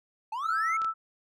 triangle linear sweep, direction up, 840 to 2220 Hz, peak -29 dBFS, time 0.32-0.77 s, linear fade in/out 5 ms
sine tone, 1318.5 Hz, E6, in tune, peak -26 dBFS, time 0.42-0.94 s, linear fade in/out 50 ms
clicks, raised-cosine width 0.2 ms, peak -25 dBFS, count 2, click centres 0.818 / 0.846 s
effects none

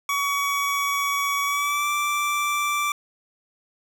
25% pulse tone with pitch glide, 1129 to 1170.8 Hz, C#6 to D6, +31 to -6 cents, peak -18 dBFS, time 0.09-2.92 s, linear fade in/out 2 ms, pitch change +63 cents, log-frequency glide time 1.44-1.88 s, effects 9-bit

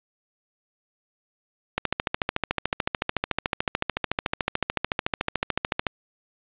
click train, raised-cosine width 0.3 ms, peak -6 dBFS, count 57, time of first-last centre 1.78-5.868 s, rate 13.7 Hz, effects resampled to 8000 Hz + 8-bit

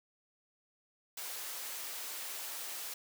white high-pass noise, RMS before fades -42 dBFS, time 1.17-2.94 s, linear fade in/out 5 ms, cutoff 450 Hz, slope 12 dB/octave, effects none

